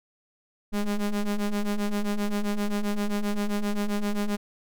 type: ring-modulated tone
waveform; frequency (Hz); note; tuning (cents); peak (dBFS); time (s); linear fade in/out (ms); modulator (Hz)
square; 102.2; G#2; -27; -22; 0.72-4.37; 20; 106
effects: none

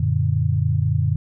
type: chord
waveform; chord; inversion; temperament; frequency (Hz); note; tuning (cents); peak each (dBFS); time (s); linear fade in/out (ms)
sine; Gb augmented; none; equal; 92.5 / 116.54 / 146.83; Gb2 / Bb2 / D3; 0 / 0 / 0; -21; 0-1.16; 5
effects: none

